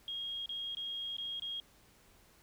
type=tone with dropouts; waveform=sine; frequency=3263 Hz; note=G#7; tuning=31 cents flat; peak=-37 dBFS; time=0.08-1.6 s; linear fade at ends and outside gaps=1 ms; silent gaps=0.459-0.492 / 0.749-0.77 / 1.167-1.183 / 1.397-1.421 s; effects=pink hiss -64 dBFS RMS until 2.42 s